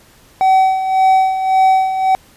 triangle tone with tremolo, 760 Hz, F#5, 46 cents sharp, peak -5 dBFS, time 0.41-2.15 s, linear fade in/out 0 ms, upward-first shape sine, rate 1.8 Hz, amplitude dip 65%, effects pink hiss -47 dBFS RMS until 2.36 s + resampled to 32000 Hz

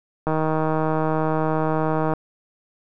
click train, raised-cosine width 1 ms, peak -9 dBFS, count 294, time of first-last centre 0.27-2.136 s, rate 157 Hz, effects none

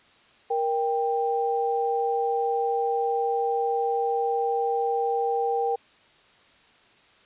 sine tone pair together, 469.2 / 789.1 Hz, A#4 / G5, +11 / +11 cents, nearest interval major sixth, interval 900 cents, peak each -25 / -25 dBFS, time 0.5-5.76 s, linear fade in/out 10 ms, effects white hiss -57 dBFS RMS until 7.25 s + resampled to 8000 Hz

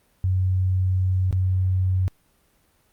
sine tone with dropouts, 93 Hz, F#2, 9 cents sharp, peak -18 dBFS, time 0.24-2.08 s, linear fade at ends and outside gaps 0 ms, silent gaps 1.31-1.327 s, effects pink hiss -63 dBFS RMS until 2.92 s + Opus 32 kbps

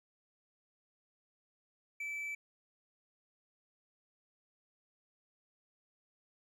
triangle tone, 2314 Hz, D7, 26 cents flat, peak -36 dBFS, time 2-2.35 s, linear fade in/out 5 ms, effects 13-bit

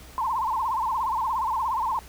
sine tone with vibrato, 969 Hz, B5, 33 cents flat, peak -23 dBFS, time 0.18-1.99 s, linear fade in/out 0 ms, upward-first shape sine, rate 17 Hz, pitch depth 190 cents each way, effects added 63 Hz sine -46 dBFS peak until 2.08 s + pink hiss -48 dBFS RMS until 2.08 s

